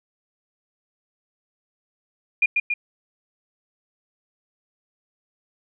sine tone with echo, 2424 Hz, D#7, 46 cents flat, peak -14 dBFS, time 2.42-2.46 s, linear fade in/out 5 ms, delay 140 ms, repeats 2, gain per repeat -3 dB, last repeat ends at 2.74 s, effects none

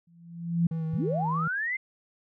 sine tone with exponential growth, 169.4 Hz, E3, 48 cents sharp, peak -18 dBFS, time 0.07-0.67 s, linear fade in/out 5 ms, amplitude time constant 130 ms
triangle tone with vibrato, 161.3 Hz, E3, 37 cents flat, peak -26 dBFS, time 0.71-1.48 s, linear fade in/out 5 ms, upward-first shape sine, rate 4.8 Hz, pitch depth 22 cents each way
sine linear sweep, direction up, 82.41 to 2120 Hz, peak -27 dBFS, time 0.93-1.77 s, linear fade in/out 10 ms
effects none

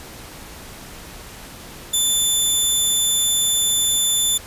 15% pulse tone, 3520 Hz, A7, in tune, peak -9 dBFS, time 1.93-4.38 s, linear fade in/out 10 ms, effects pink hiss -38 dBFS RMS until 4.46 s + resampled to 32000 Hz

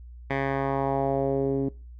10% pulse tone with low-pass filter sweep, 136.8 Hz, C#3, 23 cents flat, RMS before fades -26 dBFS, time 0.3-1.69 s, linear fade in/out 5 ms, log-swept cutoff 2100 to 310 Hz, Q 2.1, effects noise-tail reverb RT60 0.3 s tail -21 dB re dry + added 60 Hz sine -41 dBFS peak until 1.99 s

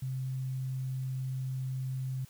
sine tone, 130.81 Hz, C3, in tune, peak -32 dBFS, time 0.02-2.25 s, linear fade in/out 5 ms, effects white hiss -59 dBFS RMS until 2.29 s

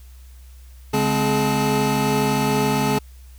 square tone cluster, 141.4 / 208.8 / 260.7 / 421.8 / 868 Hz, C#3 / G#3 / C4 / G#4 / A5, +35 / +10 / -6 / +27 / -24 cents, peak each -25 dBFS, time 0.93-2.99 s, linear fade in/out 10 ms, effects added 63 Hz sine -40 dBFS peak until 3.38 s + white hiss -55 dBFS RMS until 3.38 s

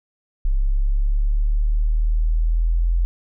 sine exponential sweep, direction up, 33.39 to 43.09 Hz, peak -15 dBFS, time 0.45-3.05 s, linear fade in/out 0 ms, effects none

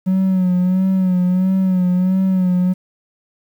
triangle tone with vibrato, 185 Hz, F#3, in tune, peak -10 dBFS, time 0.06-2.74 s, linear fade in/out 20 ms, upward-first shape sine, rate 1.5 Hz, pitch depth 49 cents each way, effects tanh soft clip ceiling -6 dBFS + 8-bit

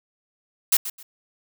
blue noise with echo, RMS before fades -17 dBFS, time 0.72-0.77 s, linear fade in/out 5 ms, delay 130 ms, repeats 2, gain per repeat -13 dB, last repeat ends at 1.03 s, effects none

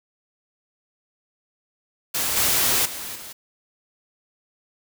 white noise with level steps, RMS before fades -24 / -20 / -33 / -38 dBFS, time 2.14-3.33 s, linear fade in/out 10 ms, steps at 2.36 / 2.85 / 3.15 s, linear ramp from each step 10 ms, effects none

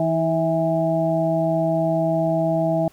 harmonic tone with a mistuned harmonic, 163.4 Hz, E3, 15 cents flat, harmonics 1 / 2 / 4 / 5, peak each -23 / -25 / -20 / -29 dBFS, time 0-2.88 s, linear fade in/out 2 ms, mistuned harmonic 2, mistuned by -28 cents, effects pink hiss -54 dBFS RMS until 2.92 s

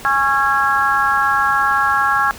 harmonic tone with a mistuned harmonic, 275.2 Hz, C#4, 12 cents flat, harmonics 3 / 4 / 5 / 6, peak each -20 / -18 / -18 / -18 dBFS, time 0.05-2.31 s, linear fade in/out 0 ms, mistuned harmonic 5, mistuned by -16 cents, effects pink hiss -36 dBFS RMS until 2.38 s

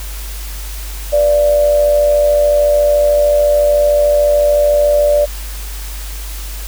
sine tone with amplitude modulation, 587.3 Hz, D5, in tune, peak -6 dBFS, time 1.12-5.26 s, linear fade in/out 20 ms, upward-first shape sine, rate 93.7 Hz, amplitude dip 45%, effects added 50 Hz sine -23 dBFS peak until 6.67 s + white hiss -31 dBFS RMS until 6.67 s

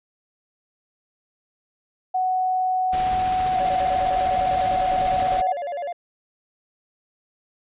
sine tone, 743 Hz, F#5, 7 cents sharp, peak -19 dBFS, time 2.14-5.53 s, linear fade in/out 10 ms
pink noise with tremolo, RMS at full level -31 dBFS, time 2.92-5.42 s, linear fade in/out 20 ms, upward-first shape triangle, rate 15 Hz, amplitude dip 30%
triangle tone with vibrato, 631 Hz, D#5, 24 cents sharp, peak -24 dBFS, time 3.55-5.93 s, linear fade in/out 10 ms, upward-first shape square, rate 9.9 Hz, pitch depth 180 cents each way
effects resampled to 8000 Hz

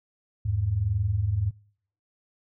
sine tone pair together, 82.41 / 103.83 Hz, E2 / G#2, 0 / 0 cents, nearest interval major third, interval 400 cents, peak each -29 / -24 dBFS, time 0.45-1.51 s, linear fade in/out 10 ms, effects noise-tail reverb RT60 0.6 s tail -26 dB re dry

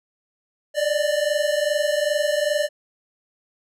square tone pair together, 582.5 / 605 Hz, D5 / D#5, -14 / -49 cents, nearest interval minor second, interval 65 cents, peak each -23 dBFS, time 0.74-2.69 s, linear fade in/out 50 ms, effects low-pass 11000 Hz 12 dB/octave

